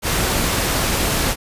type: noise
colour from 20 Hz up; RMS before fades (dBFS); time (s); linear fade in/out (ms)
pink; -19; 0.02-1.36; 50
effects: resampled to 32000 Hz